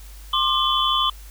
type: tone cluster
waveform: sine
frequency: 1060 / 1192 / 3072 / 3427 Hz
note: C6 / D6 / G7 / A7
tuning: +22 / +25 / -36 / -46 cents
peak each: -23 dBFS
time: 0.33-1.1 s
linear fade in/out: 5 ms
effects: added 50 Hz sine -38 dBFS peak until 1.3 s + white hiss -48 dBFS RMS until 1.3 s